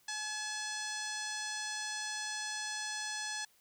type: harmonic tone with a mistuned harmonic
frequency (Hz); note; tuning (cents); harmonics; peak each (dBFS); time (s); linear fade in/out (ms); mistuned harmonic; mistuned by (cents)
852; G#5; +44; 1 / 2 / 3 / 4 / 5 / 6 / 7 / 8 / 9 / 10; -46 / -41 / -50 / -47 / -46 / -46 / -44 / -53 / -52 / -49; 0.08-3.45; 5; 3; +40
effects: white hiss -68 dBFS RMS until 3.6 s